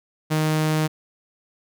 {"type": "tone", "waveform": "sawtooth", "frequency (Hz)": 155.56, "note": "D#3", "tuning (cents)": 0, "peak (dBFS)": -15, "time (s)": [0.3, 0.88], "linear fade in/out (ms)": 20, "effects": []}